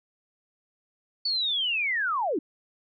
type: linear sweep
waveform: sine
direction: down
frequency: 4523 to 261.6 Hz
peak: -24 dBFS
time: 1.25-2.39 s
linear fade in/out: 5 ms
effects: none